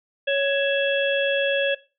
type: harmonic tone with a mistuned harmonic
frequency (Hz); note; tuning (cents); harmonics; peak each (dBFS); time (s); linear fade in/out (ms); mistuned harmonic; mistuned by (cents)
556; C#5; +5; 1 / 3 / 5 / 6; -21 / -26 / -28 / -29; 0.27-1.75; 10; 5; -79
effects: noise-tail reverb RT60 0.3 s tail -18 dB re dry